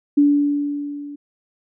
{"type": "tone with level ramp", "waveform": "sine", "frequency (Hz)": 288.7, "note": "D4", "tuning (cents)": -30, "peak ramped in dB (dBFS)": [-9, -31], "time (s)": [0.17, 1.16], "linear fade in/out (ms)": 10, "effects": []}